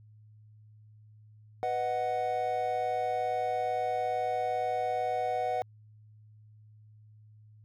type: chord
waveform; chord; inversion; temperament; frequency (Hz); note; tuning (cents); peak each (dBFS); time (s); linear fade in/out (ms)
triangle; B major; none; equal; 493.9 / 622.3 / 740; B4 / D#5 / F#5; 0 / 0 / 0; -33 / -34 / -28; 1.63-5.62; 0
effects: added 107 Hz sine -53 dBFS peak until 7.64 s